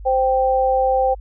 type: tone pair together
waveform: sine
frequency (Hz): 521 / 782.9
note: C5 / G5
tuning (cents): -7 / -2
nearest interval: perfect fifth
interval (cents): 705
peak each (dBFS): -17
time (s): 0.05-1.15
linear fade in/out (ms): 20
effects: added 50 Hz sine -32 dBFS peak until 1.2 s